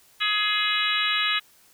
harmonic tone with a mistuned harmonic, 420 Hz, G#4, 19 cents sharp, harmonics 3 / 4 / 5 / 6 / 7 / 8 / 9, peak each -29 / -29 / -29 / -29 / -29 / -29 / -29 dBFS, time 0.2-1.4 s, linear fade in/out 20 ms, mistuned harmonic 9, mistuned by +42 cents, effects white hiss -57 dBFS RMS until 1.73 s

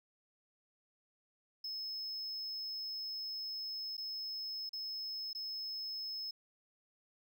triangle tone with dropouts, 5190 Hz, E8, 28 cents flat, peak -38 dBFS, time 1.64-6.31 s, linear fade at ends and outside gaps 5 ms, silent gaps 3.969-3.978 / 4.693-4.731 / 5.331-5.349 s, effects none

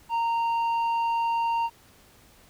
triangle tone with tanh clipping, 925 Hz, A#5, 14 cents flat, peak -24 dBFS, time 0.09-1.7 s, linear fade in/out 50 ms, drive 10 dB, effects pink hiss -56 dBFS RMS until 2.49 s

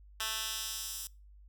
10% pulse tone with high-pass filter sweep, 220 Hz, A3, in tune, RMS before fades -38 dBFS, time 0.2-1.07 s, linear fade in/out 2 ms, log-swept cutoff 2100 to 7600 Hz, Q 0.82, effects noise-tail reverb RT60 0.3 s tail -24 dB re dry + added 50 Hz sine -53 dBFS peak until 1.48 s

